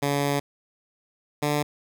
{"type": "tone pair in turn", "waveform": "10% pulse", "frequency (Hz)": [142.3, 147.39], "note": ["C#3", "D3"], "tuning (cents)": [46, 7], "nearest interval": "minor second", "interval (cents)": 61, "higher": "second", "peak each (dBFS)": -14, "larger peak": "neither", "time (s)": [[0.02, 0.4], [1.42, 1.63]], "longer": "first", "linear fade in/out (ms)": 10, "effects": []}